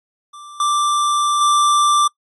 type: tone with level steps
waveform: square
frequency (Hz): 1177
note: D6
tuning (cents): +3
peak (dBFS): -35 / -15 / -12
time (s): 0.33-2.08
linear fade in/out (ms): 10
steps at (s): 0.6 / 1.41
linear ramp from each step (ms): 2
effects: noise-tail reverb RT60 0.1 s tail -24 dB re dry + MP3 48 kbps